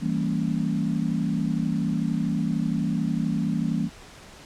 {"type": "chord", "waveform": "sine", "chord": "E diminished seventh", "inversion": "none", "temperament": "equal with one note detuned", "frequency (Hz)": [164.81, 196, 229.1, 277.2], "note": ["E3", "G3", "Bb3", "Db4"], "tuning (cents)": [0, 0, -30, 0], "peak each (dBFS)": [-27, -28, -27, -31], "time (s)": [0, 3.9], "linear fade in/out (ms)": 50, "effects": ["pink hiss -46 dBFS RMS until 4.45 s", "low-pass 8000 Hz 12 dB/octave"]}